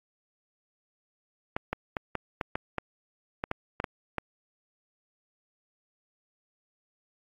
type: clicks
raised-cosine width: 0.5 ms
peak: -14 dBFS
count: 12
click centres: 1.565 / 1.73 / 1.968 / 2.153 / 2.412 / 2.555 / 2.783 / 3.439 / 3.514 / 3.801 / 3.842 / 4.183 s
effects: AAC 48 kbps